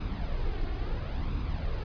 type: noise with flanger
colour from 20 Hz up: brown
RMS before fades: -31 dBFS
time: 0-1.84 s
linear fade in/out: 10 ms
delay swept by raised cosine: 0.78 to 2.78 ms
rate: 0.73 Hz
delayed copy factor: +0.5
effects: resampled to 11025 Hz